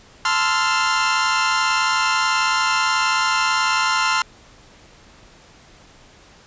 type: chord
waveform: sawtooth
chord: F major seventh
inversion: first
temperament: equal with one note detuned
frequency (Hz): 880 / 1039.9 / 1318.5 / 1396.9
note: A5 / C6 / E6 / F6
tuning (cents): 0 / -11 / 0 / 0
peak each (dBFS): -21 / -17 / -22 / -17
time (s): 0.25-4.22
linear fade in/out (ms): 2
effects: pink hiss -48 dBFS RMS until 6.46 s + resampled to 16000 Hz

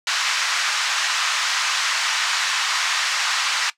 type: band-pass noise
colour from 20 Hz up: pink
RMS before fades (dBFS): -22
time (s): 0.07-3.7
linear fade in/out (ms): 2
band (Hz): 1100 to 6700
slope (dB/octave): 24
effects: noise-tail reverb RT60 0.1 s tail -17 dB re dry

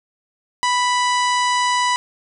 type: harmonic tone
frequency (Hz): 987.8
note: B5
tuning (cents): 0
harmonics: 1 / 2 / 3 / 4 / 5 / 6 / 7 / 8 / 9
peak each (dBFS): -17 / -23 / -27 / -29 / -31 / -33 / -34 / -35 / -36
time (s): 0.63-1.96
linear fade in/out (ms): 0
effects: none

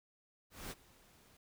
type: noise with ADSR envelope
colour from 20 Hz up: pink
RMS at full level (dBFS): -44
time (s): 0.5-1.37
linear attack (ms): 210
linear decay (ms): 32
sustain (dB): -21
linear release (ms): 4
effects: none

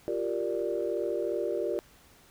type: chord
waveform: sine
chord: G minor seventh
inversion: third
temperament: equal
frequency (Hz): 349.2 / 392 / 466.2 / 587.3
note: F4 / G4 / Bb4 / D5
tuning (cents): 0 / 0 / 0 / 0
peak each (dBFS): -33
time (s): 0.08-1.79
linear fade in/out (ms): 0
effects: tanh soft clip ceiling -18 dBFS + pink hiss -58 dBFS RMS until 2.3 s

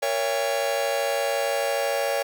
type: chord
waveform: 45% pulse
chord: A# diminished seventh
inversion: none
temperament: just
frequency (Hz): 466.2 / 559.4 / 671.3 / 805.5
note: A#4 / C#5 / E5 / G5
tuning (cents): 0 / +16 / +31 / +47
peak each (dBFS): -31 / -25 / -31 / -30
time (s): 0.02-2.23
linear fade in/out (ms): 10
effects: 9-bit

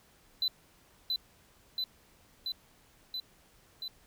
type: tone with echo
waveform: triangle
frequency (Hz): 4011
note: B7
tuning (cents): +26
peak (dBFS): -25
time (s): 0.42-0.48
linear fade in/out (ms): 2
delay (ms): 680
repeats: 5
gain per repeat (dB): -2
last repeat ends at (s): 3.88
effects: tanh soft clip ceiling -21 dBFS + pink hiss -63 dBFS RMS until 4.06 s

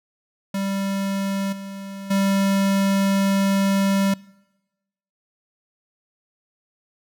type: tone with level steps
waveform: square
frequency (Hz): 196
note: G3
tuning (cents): 0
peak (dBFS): -23 / -33 / -18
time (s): 0.54-4.14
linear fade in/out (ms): 5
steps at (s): 1.52 / 2.1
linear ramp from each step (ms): 10
effects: noise-tail reverb RT60 1.0 s tail -23 dB re dry

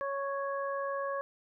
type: harmonic tone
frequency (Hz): 554.4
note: C#5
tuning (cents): 0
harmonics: 1 / 2 / 3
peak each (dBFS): -34 / -36 / -42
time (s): 0.01-1.21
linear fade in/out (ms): 0
effects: none

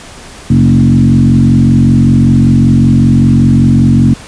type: tone with frequency modulation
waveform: sine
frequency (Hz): 180.7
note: F#3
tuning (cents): -41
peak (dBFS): -3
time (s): 0.5-4.14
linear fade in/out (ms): 5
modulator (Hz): 45.2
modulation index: 2
effects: pink hiss -31 dBFS RMS until 4.27 s + resampled to 22050 Hz

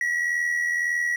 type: tone with amplitude modulation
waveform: triangle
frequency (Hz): 1924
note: B6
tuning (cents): -46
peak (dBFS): -18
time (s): 0.01-1.16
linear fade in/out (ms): 2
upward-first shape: sine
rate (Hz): 81.8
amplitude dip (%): 50
effects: none

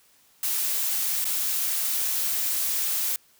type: noise with dropouts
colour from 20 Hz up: blue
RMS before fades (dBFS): -26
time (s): 0.43-3.16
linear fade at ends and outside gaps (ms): 2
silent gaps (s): 1.244-1.252
effects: white hiss -60 dBFS RMS until 3.39 s

